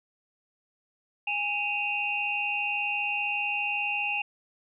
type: tone cluster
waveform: sine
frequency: 822 / 2521 / 2756 Hz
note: G#5 / D#7 / F7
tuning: -18 / +22 / -24 cents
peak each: -34 / -30 / -30 dBFS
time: 1.27-4.22 s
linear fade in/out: 5 ms
effects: none